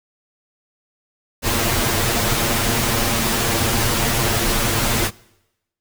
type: noise with comb filter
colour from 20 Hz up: pink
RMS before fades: -19 dBFS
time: 1.42-5.11 s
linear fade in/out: 50 ms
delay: 8.7 ms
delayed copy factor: +0.8
effects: noise-tail reverb RT60 0.9 s tail -23 dB re dry